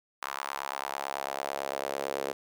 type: tone with high-pass filter sweep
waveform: sawtooth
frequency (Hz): 69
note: C#2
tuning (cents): -7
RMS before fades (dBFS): -35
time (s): 0.22-2.33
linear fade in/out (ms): 5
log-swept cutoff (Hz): 1100 to 470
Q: 2.4
effects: none